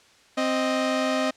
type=tone pair together; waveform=sawtooth; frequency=261.6 / 622.2 Hz; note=C4 / D#5; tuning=0 / 0 cents; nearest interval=octave + minor third; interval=1500 cents; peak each=-21 dBFS; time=0.37-1.31 s; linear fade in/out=10 ms; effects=white hiss -56 dBFS RMS until 1.36 s + low-pass 6000 Hz 12 dB/octave